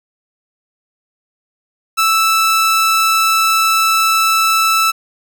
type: tone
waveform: sawtooth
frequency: 1318 Hz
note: E6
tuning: 1 cent flat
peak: -7 dBFS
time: 1.97-4.92 s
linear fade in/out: 20 ms
effects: none